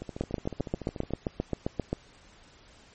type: two click trains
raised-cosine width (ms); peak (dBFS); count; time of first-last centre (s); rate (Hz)
2; -23 / -14; 16 / 14; 0.02-1.107 / 0.21-1.93; 13.8 / 7.56
effects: pink hiss -56 dBFS RMS until 2.94 s + MP3 32 kbps